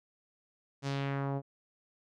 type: tone with low-pass filter sweep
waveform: sawtooth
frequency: 138.59 Hz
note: C#3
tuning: in tune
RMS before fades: -34 dBFS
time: 0.82-1.42 s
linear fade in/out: 50 ms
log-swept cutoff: 6800 to 610 Hz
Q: 1.5
effects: none